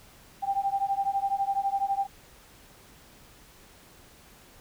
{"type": "beating tone pair", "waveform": "sine", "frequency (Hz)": [784, 796], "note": ["G5", "G5"], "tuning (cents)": [0, 26], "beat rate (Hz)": 12, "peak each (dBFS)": -28, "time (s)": [0.42, 2.07], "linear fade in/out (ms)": 20, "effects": ["pink hiss -54 dBFS RMS until 4.6 s"]}